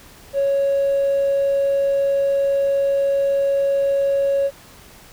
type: tone with hard clipping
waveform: sine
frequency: 554.4 Hz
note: C#5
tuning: in tune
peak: -16 dBFS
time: 0.33-4.51 s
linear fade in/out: 50 ms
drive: 1 dB
effects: pink hiss -45 dBFS RMS until 5.12 s